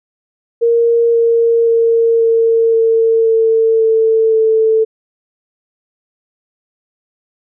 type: tone with pitch steps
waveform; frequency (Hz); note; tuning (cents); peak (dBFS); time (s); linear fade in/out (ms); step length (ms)
sine; 466.2 / 462.7 / 459.3 / 455.8 / 452.4 / 449 / 445.7 / 442.3; A#4 / A#4 / A#4 / A#4 / A4 / A4 / A4 / A4; 0 / -13 / -26 / -39 / +48 / +35 / +22 / +9; -8; 0.61-4.85; 20; 530
effects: none